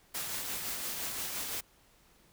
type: noise with tremolo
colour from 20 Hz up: white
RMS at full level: -36 dBFS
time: 0.14-1.61 s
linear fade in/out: 10 ms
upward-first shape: sine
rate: 5.8 Hz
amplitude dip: 30%
effects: pink hiss -64 dBFS RMS until 2.32 s